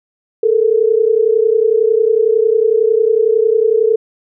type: tone pair together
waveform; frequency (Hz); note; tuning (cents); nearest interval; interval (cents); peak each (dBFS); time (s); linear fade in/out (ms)
sine; 430 / 461; A4 / A#4; -40 / -19; minor second; 121; -12; 0.43-3.96; 5
effects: none